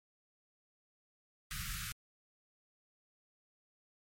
pink band-stop noise, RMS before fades -41 dBFS, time 1.51-1.92 s, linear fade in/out 0 ms, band 190 to 1200 Hz, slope 96 dB/octave, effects MP3 64 kbps

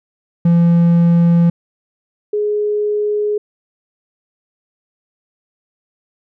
triangle / sine tone pair in turn, 170.4 / 418.1 Hz, F3 / G#4, -42 / +12 cents, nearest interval octave + major third, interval 1554 cents, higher second, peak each -6 / -14 dBFS, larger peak first, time 0.45-1.5 / 2.33-3.38 s, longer neither, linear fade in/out 5 ms, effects none

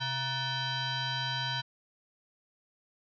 sine tone with frequency modulation, 1500 Hz, F#6, 23 cents sharp, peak -30 dBFS, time 0-1.62 s, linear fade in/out 20 ms, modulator 815 Hz, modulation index 3.6, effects none

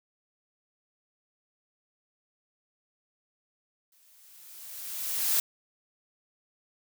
blue noise with exponential growth, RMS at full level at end -24 dBFS, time 3.92-5.4 s, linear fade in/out 2 ms, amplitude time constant 320 ms, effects none

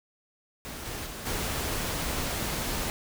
pink noise with level steps, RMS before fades -39 / -36 / -39 / -31 dBFS, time 0.65-2.9 s, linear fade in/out 0 ms, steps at 0.84 / 1.05 / 1.25 s, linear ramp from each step 20 ms, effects none

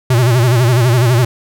square tone with vibrato, 122 Hz, B2, 21 cents flat, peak -9 dBFS, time 0.1-1.25 s, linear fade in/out 5 ms, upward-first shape sine, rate 12 Hz, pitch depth 120 cents each way, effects none

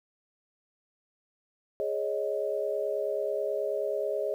sine chord, Ab suspended fourth, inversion none, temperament just, 415.3 / 553.7 / 623 Hz, Ab4 / Db5 / Eb5, 0 / -2 / +2 cents, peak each -32 dBFS, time 1.8-4.34 s, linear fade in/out 0 ms, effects 10-bit

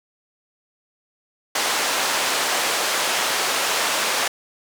pink band-pass noise, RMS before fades -22 dBFS, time 1.55-4.28 s, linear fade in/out 5 ms, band 620 to 9300 Hz, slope 12 dB/octave, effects none

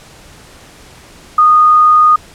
sine tone, 1233 Hz, D#6, 16 cents flat, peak -4 dBFS, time 1.38-2.16 s, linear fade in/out 5 ms, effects pink hiss -39 dBFS RMS until 2.34 s + low-pass 10000 Hz 12 dB/octave

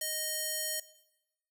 square tone with band-pass filter, 621 Hz, D#5, 3 cents flat, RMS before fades -35 dBFS, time 0.01-0.8 s, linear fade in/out 5 ms, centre 11000 Hz, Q 0.93, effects noise-tail reverb RT60 0.9 s tail -17 dB re dry

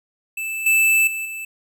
square tone with level steps, 2637 Hz, E7, in tune, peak -25 / -14 / -25 / -29 dBFS, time 0.37-1.45 s, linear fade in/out 5 ms, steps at 0.66 / 1.07 / 1.25 s, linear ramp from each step 5 ms, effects none

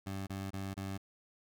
20% pulse tone bursts, 96.9 Hz, G2, 20 cents flat, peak -33 dBFS, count 4, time 0.06-0.978 s, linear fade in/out 10 ms, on 210 ms, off 26 ms, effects none

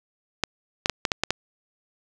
clicks, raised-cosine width 0.2 ms, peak -4 dBFS, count 7, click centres 0.437 / 0.859 / 0.897 / 1.052 / 1.118 / 1.236 / 1.306 s, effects 7-bit

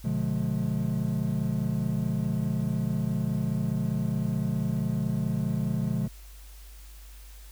triangle chord, B diminished seventh, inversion none, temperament just, 123.47 / 148.16 / 177.8 / 213.4 Hz, B2 / D3 / F3 / Ab3, 0 / +16 / +31 / +47 cents, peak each -29 dBFS, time 0.04-6.08 s, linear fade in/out 10 ms, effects added 50 Hz sine -44 dBFS peak until 7.51 s + white hiss -54 dBFS RMS until 7.51 s

